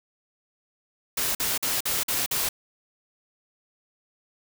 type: noise bursts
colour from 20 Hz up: white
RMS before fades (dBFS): -26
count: 6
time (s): 1.17-2.49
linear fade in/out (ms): 5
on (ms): 180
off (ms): 48
effects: none